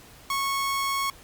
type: tone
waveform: sawtooth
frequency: 1101 Hz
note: C#6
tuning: 12 cents flat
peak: -21 dBFS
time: 0.3-1.1 s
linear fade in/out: 2 ms
effects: pink hiss -50 dBFS RMS until 1.23 s + Opus 48 kbps